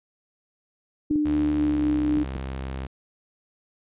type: tone with tremolo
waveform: sine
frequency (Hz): 300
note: D4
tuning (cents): +37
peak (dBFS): -19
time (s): 1.1-2.24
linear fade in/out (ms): 10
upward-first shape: triangle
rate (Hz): 4.1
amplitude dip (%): 25
type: clicks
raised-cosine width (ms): 3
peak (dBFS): -21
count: 4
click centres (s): 1.111 / 1.158 / 2.174 / 2.359
type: tone with pitch glide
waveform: sawtooth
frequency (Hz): 73.42 to 66.17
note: D2 to C2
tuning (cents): 0 to +20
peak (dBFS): -26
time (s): 1.25-2.87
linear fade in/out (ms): 10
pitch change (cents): -180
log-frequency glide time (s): 1.56-1.95
effects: resampled to 8000 Hz